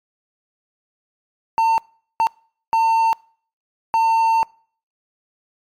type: tone bursts at uneven times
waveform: triangle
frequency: 903 Hz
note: A5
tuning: 45 cents sharp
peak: -11 dBFS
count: 4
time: 1.58-1.78 / 2.2-2.27 / 2.73-3.13 / 3.94-4.43 s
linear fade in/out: 0 ms
effects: noise-tail reverb RT60 0.5 s tail -26 dB re dry + MP3 96 kbps